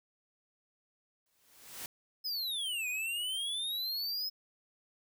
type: noise with exponential growth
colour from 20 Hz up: white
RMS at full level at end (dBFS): -40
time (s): 1.26-1.86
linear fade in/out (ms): 1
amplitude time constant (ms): 130
type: exponential two-way sweep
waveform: square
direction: down then up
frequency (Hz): 5170 to 2444 to 5170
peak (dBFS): -34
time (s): 2.24-4.3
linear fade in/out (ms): 20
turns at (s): 2.88
effects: none